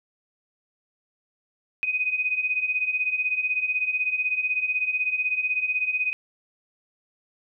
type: beating tone pair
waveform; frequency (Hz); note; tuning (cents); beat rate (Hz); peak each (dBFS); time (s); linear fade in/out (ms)
sine; 2489 / 2505; D#7 / D#7; 0 / +11; 16; -28 / -24; 1.83-6.13; 0
effects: none